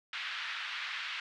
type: band-pass noise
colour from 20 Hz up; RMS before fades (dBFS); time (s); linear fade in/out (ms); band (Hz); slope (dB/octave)
pink; -39; 0.13-1.2; 2; 1400 to 3700; 24
effects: none